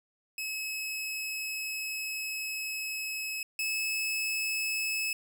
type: tone pair in turn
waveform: sawtooth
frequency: 2576 / 2594 Hz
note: E7 / E7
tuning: -41 / -28 cents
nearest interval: unison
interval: 13 cents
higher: second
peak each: -30 / -26 dBFS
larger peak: second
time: 0.38-3.43 / 3.59-5.13 s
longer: first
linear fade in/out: 2 ms
effects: none